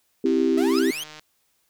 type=chord; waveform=sine; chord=C major; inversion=none; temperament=equal; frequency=261.6 / 329.6 / 392 Hz; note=C4 / E4 / G4; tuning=0 / 0 / 0 cents; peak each=-22 dBFS; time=0.24-0.91 s; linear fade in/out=5 ms
type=click train; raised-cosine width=0.2 ms; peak=-24 dBFS; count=144; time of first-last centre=0.26-1.195 s; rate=153 Hz
type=exponential sweep; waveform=sawtooth; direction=up; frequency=622 to 3337 Hz; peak=-26 dBFS; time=0.57-1.04 s; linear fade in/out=10 ms
type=tone with exponential growth; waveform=sine; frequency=5030 Hz; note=D#8; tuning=18 cents sharp; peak=-23 dBFS; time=0.7-0.79 s; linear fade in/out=1 ms; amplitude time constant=19 ms
effects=white hiss -68 dBFS RMS until 1.69 s